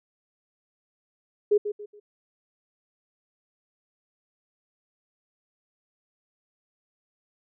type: tone with echo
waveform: sine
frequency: 415.3 Hz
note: G#4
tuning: in tune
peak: -16 dBFS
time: 1.51-1.58 s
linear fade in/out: 10 ms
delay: 140 ms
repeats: 3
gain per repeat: -10 dB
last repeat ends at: 2 s
effects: none